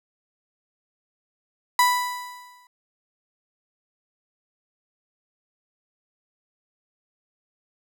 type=tone with exponential decay; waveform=35% pulse; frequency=987.8 Hz; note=B5; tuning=in tune; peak=-12 dBFS; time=1.79-2.67 s; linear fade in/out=2 ms; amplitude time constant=190 ms; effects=none